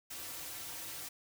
white noise with comb filter, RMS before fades -44 dBFS, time 0.1-1.09 s, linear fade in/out 10 ms, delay 4.8 ms, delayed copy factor -0.7, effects none

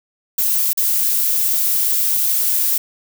violet noise with dropouts, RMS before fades -17 dBFS, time 0.38-2.78 s, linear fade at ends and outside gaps 5 ms, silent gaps 0.732-0.773 s, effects none

